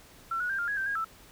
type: tone with pitch steps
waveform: sine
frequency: 1351 / 1460 / 1584 / 1401 / 1661 / 1563 / 1633 / 1321 Hz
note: E6 / F#6 / G6 / F6 / G#6 / G6 / G#6 / E6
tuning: +42 / -24 / +18 / +5 / 0 / -6 / -30 / +3 cents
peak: -28 dBFS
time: 0.31-1.046 s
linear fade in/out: 5 ms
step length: 92 ms
effects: pink hiss -54 dBFS RMS until 1.31 s